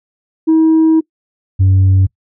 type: tone pair in turn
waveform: sine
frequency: 320 / 95.14 Hz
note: D#4 / F#2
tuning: +49 / +49 cents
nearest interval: octave + major sixth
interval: 2100 cents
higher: first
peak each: -4 dBFS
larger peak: neither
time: 0.47-1.01 / 1.59-2.07 s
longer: first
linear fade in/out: 20 ms
effects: noise-tail reverb RT60 0.1 s tail -23 dB re dry + tanh soft clip ceiling -5 dBFS